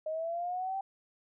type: linear sweep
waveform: sine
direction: up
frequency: 619 to 784 Hz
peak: -32 dBFS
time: 0.06-0.81 s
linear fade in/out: 5 ms
effects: none